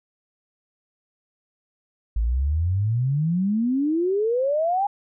sine exponential sweep, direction up, 52.3 to 826 Hz, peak -19 dBFS, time 2.16-4.87 s, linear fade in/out 5 ms, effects none

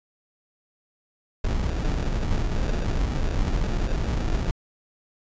brown noise with sample-and-hold, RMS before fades -24 dBFS, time 1.44-4.51 s, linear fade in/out 5 ms, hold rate 1050 Hz, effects resampled to 16000 Hz

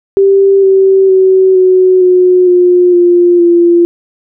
sine tone with pitch steps, 392 / 384.8 / 377.8 / 370.9 / 364.1 / 357.4 / 350.8 / 344.4 Hz, G4 / G4 / F#4 / F#4 / F#4 / F4 / F4 / F4, 0 / -32 / +36 / +4 / -28 / +40 / +8 / -24 cents, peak -3 dBFS, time 0.17-3.85 s, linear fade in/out 0 ms, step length 460 ms, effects none

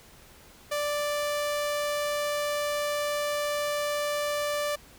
sawtooth tone, 587.3 Hz, D5, in tune, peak -23 dBFS, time 0.71-4.76 s, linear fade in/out 10 ms, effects pink hiss -53 dBFS RMS until 4.98 s

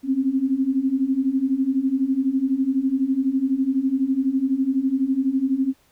sine beating tone pair, 258.4 / 270.4 Hz, C4 / C#4, -21 / -43 cents, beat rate 12 Hz, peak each -23 / -20 dBFS, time 0.03-5.74 s, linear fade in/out 50 ms, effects pink hiss -60 dBFS RMS until 5.91 s

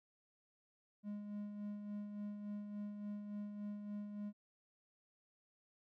triangle tone with tremolo, 206.6 Hz, G#3, 9 cents flat, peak -39 dBFS, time 1.03-4.33 s, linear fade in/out 50 ms, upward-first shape sine, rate 3.5 Hz, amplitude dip 45%, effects none

